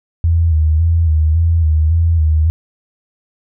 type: tone with vibrato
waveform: sine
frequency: 80.6 Hz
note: E2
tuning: 38 cents flat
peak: -9 dBFS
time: 0.24-2.5 s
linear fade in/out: 0 ms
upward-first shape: square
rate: 1.8 Hz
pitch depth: 56 cents each way
effects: none